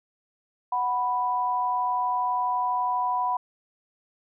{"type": "tone pair together", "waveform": "sine", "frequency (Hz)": [740.1, 987.8], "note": ["F#5", "B5"], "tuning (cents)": [0, 0], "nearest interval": "perfect fourth", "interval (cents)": 500, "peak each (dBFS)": [-28, -24], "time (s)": [0.72, 3.37], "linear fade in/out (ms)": 5, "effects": []}